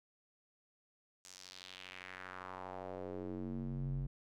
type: tone with band-pass filter sweep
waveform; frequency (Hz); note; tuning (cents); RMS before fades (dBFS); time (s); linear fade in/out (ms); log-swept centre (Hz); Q
square; 46.25; F#1; 0; -44; 1.24-4.07; 10; 6900 to 110; 2.2
effects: none